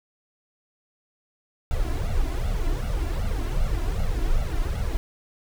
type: noise with flanger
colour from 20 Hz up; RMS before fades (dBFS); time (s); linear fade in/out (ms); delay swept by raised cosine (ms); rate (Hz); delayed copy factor
brown; -24; 1.71-4.97; 0; 1.4 to 3; 2.6; +1
effects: none